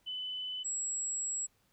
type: tone pair in turn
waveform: sine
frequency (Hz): 3009 / 7710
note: F#7 / B8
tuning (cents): +28 / -43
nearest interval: octave + major third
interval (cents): 1629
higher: second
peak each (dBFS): -36 / -33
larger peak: second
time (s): 0.06-0.64 / 0.64-1.47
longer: second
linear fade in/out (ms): 20
effects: pink hiss -72 dBFS RMS until 1.72 s